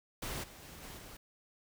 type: noise with level steps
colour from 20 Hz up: pink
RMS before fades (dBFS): -40 / -53 / -51 / -48 / -51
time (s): 0.22-1.17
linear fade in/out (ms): 5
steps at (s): 0.43 / 0.62 / 0.82 / 0.97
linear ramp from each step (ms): 10
effects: none